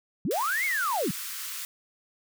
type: linear two-way sweep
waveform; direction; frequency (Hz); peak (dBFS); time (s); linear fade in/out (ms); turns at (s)
sine; up then down; 133 to 2227 to 133; -25; 0.25-1.11; 2; 0.65
type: high-pass noise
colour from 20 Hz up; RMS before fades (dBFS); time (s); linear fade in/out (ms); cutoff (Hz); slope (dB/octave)
white; -36; 0.31-1.65; 0; 1100; 48
effects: none